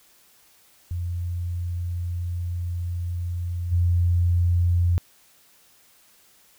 sine tone with level steps, 87.31 Hz, F2, in tune, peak -25 / -17 dBFS, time 0.91-4.98 s, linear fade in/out 0 ms, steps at 3.71 s, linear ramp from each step 20 ms, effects white hiss -57 dBFS RMS until 6.58 s

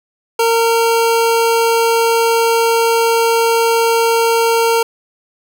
25% pulse tone, 459.3 Hz, A#4, 26 cents flat, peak -7 dBFS, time 0.39-4.83 s, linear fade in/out 5 ms, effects none

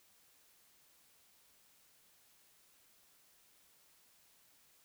silence, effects white hiss -68 dBFS RMS until 4.84 s

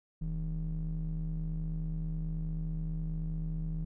triangle ring-modulated tone, 61.74 Hz, B1, in tune, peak -27 dBFS, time 0.21-3.85 s, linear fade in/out 10 ms, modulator 98.8 Hz, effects none

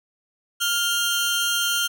sawtooth tone pair together, 1402 / 3151 Hz, F6 / G7, +6 / +8 cents, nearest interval octave + major second, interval 1402 cents, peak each -20 dBFS, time 0.6-1.88 s, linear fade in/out 20 ms, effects none

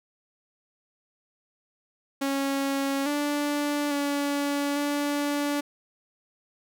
sawtooth tone with pitch steps, 275.1 / 291.6 / 285.3 / 289.1 Hz, C#4 / D4 / C#4 / D4, -13 / -12 / +50 / -27 cents, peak -21 dBFS, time 2.21-5.61 s, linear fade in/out 10 ms, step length 850 ms, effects none

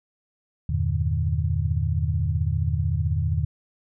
sine chord, E half-diminished seventh, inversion none, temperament equal with one note detuned, 82.41 / 98 / 116.54 / 149.66 Hz, E2 / G2 / Bb2 / D3, 0 / 0 / 0 / +33 cents, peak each -24 / -28 / -28 / -27 dBFS, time 0.69-3.45 s, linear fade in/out 5 ms, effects none

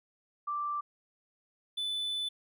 sine / triangle tone pair in turn, 1174.7 / 3498 Hz, D6 / A7, 0 / -11 cents, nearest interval octave + perfect fifth, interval 1889 cents, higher second, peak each -31 / -30 dBFS, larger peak second, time 0.47-0.81 / 1.77-2.29 s, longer second, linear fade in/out 10 ms, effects none

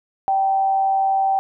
sine tone with amplitude modulation, 776 Hz, G5, 18 cents flat, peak -14 dBFS, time 0.28-1.39 s, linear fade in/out 0 ms, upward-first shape sine, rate 164 Hz, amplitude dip 30%, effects none

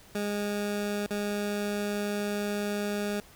20% pulse tone with dropouts, 205.7 Hz, G#3, 16 cents flat, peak -24 dBFS, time 0.15-3.2 s, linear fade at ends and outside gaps 2 ms, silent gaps 1.064-1.107 s, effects pink hiss -54 dBFS RMS until 3.35 s

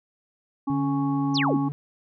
harmonic tone, 277.2 Hz, C#4, in tune, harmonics 1 / 3 / 4, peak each -23 / -33 / -35 dBFS, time 0.67-1.69 s, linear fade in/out 10 ms
triangle tone, 145.3 Hz, D3, 18 cents flat, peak -26 dBFS, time 0.7-1.72 s, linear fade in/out 0 ms
sine exponential sweep, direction down, 6430 to 184.5 Hz, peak -23 dBFS, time 1.34-1.58 s, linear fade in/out 20 ms
effects none

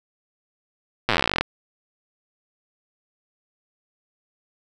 slowing click train, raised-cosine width 0.3 ms, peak -3 dBFS, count 22, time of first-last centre 1.09-1.41 s, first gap 8 ms, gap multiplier 1.06, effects none

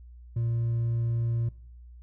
sine tone with hard clipping, 116.54 Hz, A#2, in tune, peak -26 dBFS, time 0.36-1.49 s, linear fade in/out 5 ms, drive 2 dB, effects noise-tail reverb RT60 0.6 s tail -20 dB re dry + added 60 Hz sine -45 dBFS peak until 2.02 s

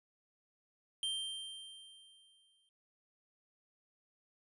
square tone with exponential decay, 3150 Hz, G7, 8 cents sharp, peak -34 dBFS, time 1.03-2.69 s, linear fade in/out 1 ms, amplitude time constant 360 ms, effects resampled to 24000 Hz

